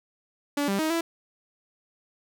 sawtooth tone with pitch steps, 287.5 / 197.3 / 314.6 / 332.9 Hz, D4 / G3 / D#4 / E4, -37 / +11 / +19 / +17 cents, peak -20 dBFS, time 0.57-1.01 s, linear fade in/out 5 ms, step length 110 ms, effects none

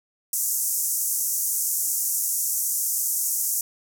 white band-pass noise, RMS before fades -25 dBFS, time 0.33-3.61 s, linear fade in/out 2 ms, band 6000 to 15000 Hz, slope 48 dB/octave, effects none

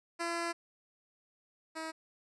10% pulse tone pair in turn, 339.2 / 320.2 Hz, E4 / D#4, +50 / +50 cents, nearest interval minor second, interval 100 cents, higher first, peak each -25 / -30 dBFS, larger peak first, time 0.19-0.53 / 1.75-1.92 s, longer first, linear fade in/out 20 ms, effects resampled to 24000 Hz

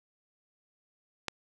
click, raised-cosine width 0.2 ms, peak -14 dBFS, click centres 1.283 s, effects none

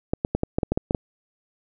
clicks, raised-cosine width 2 ms, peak -8 dBFS, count 10, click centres 0.135 / 0.249 / 0.35 / 0.434 / 0.585 / 0.632 / 0.72 / 0.775 / 0.909 / 0.948 s, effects none

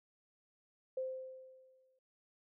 sine tone with exponential decay, 520 Hz, C5, 11 cents flat, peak -34 dBFS, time 0.97-1.99 s, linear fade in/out 5 ms, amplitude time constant 220 ms, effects none

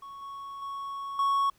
triangle tone with level steps, 1108.7 Hz, C#6, in tune, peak -39 / -36 / -32 / -21 dBFS, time 0.02-1.5 s, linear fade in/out 5 ms, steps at 0.22 / 0.62 / 1.19 s, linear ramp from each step 2 ms, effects pink hiss -65 dBFS RMS until 1.58 s

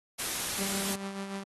white noise, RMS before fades -33 dBFS, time 0.18-0.96 s, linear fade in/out 20 ms
sawtooth tone with tremolo, 196.3 Hz, G3, 3 cents sharp, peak -30 dBFS, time 0.58-1.44 s, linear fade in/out 10 ms, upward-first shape sine, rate 6.8 Hz, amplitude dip 45%
effects AAC 32 kbps

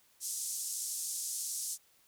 pink band-pass noise, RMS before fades -38 dBFS, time 0.2-1.78 s, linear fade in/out 50 ms, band 6200 to 11000 Hz, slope 24 dB/octave, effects white hiss -67 dBFS RMS until 2.07 s

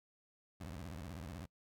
20% pulse tone with vibrato, 82.41 Hz, E2, in tune, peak -40 dBFS, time 0.6-1.46 s, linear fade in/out 10 ms, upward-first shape sine, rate 16 Hz, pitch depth 300 cents each way, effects noise-tail reverb RT60 0.1 s tail -24 dB re dry

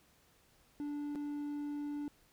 triangle tone with dropouts, 291.8 Hz, D4, 11 cents flat, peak -35 dBFS, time 0.8-2.08 s, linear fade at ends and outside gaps 0 ms, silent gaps 1.151-1.157 s, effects pink hiss -68 dBFS RMS until 2.32 s

